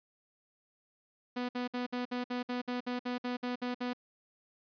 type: tone bursts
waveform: sawtooth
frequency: 246.9 Hz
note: B3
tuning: in tune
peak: -29 dBFS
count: 14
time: 1.36-3.934 s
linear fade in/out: 10 ms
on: 130 ms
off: 58 ms
effects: resampled to 11025 Hz